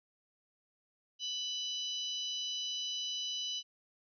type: harmonic tone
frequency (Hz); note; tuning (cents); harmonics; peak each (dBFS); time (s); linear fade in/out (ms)
993; B5; +9; 3 / 4 / 5 / 6; -37 / -42 / -47 / -45; 1.19-3.63; 50
effects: none